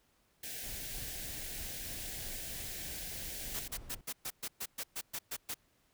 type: band-stop noise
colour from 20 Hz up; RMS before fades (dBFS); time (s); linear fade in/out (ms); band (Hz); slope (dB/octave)
white; -43; 0.43-3.68; 5; 800 to 1500; 96
type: noise with tremolo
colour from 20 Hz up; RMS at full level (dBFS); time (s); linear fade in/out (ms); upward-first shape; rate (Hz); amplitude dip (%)
brown; -47; 0.63-4.01; 2; triangle; 3.2; 45
type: noise bursts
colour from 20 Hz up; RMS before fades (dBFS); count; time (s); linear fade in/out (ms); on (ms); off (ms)
white; -39; 12; 3.54-5.544; 10; 57; 120
effects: pink hiss -72 dBFS RMS until 5.93 s